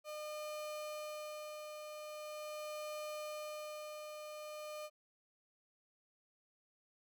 35% pulse tone with tremolo, 606 Hz, D#5, 46 cents flat, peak -40 dBFS, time 0.04-4.9 s, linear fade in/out 50 ms, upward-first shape sine, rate 0.42 Hz, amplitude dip 40%, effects none

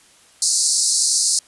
white band-pass noise, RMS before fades -18 dBFS, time 0.42-1.39 s, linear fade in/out 2 ms, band 4200 to 10000 Hz, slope 96 dB/octave, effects white hiss -51 dBFS RMS until 1.47 s + resampled to 24000 Hz

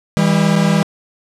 45% pulse tone pair together, 162.69 / 200 Hz, E3 / G3, -22 / +35 cents, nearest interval major third, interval 357 cents, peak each -14 dBFS, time 0.17-0.83 s, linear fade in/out 0 ms, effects low-pass 9000 Hz 12 dB/octave

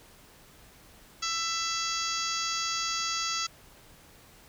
harmonic tone, 665 Hz, E5, 15 cents sharp, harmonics 2 / 3 / 4 / 5 / 6 / 7 / 8 / 9 / 10, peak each -34 / -40 / -40 / -38 / -40 / -35 / -39 / -40 / -37 dBFS, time 1.22-3.47 s, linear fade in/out 10 ms, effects pink hiss -55 dBFS RMS until 4.48 s

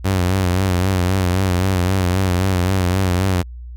sawtooth tone with vibrato, 92.5 Hz, F#2, in tune, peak -11 dBFS, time 0.04-3.43 s, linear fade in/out 20 ms, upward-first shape sine, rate 3.8 Hz, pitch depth 78 cents each way, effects added 60 Hz sine -30 dBFS peak until 3.76 s

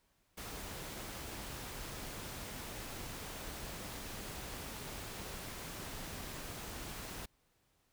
pink noise, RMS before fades -45 dBFS, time 0.37-7.26 s, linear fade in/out 10 ms, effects pink hiss -75 dBFS RMS until 7.92 s

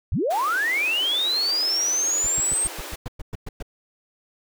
sine linear sweep, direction up, 46.59 to 8500 Hz, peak -20 dBFS, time 0.12-2.67 s, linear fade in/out 0 ms
pink high-pass noise, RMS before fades -36 dBFS, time 0.3-2.96 s, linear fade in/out 10 ms, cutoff 290 Hz, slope 96 dB/octave
brown noise bursts, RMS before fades -30 dBFS, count 11, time 2.24-3.626 s, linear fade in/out 5 ms, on 26 ms, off 110 ms
effects none

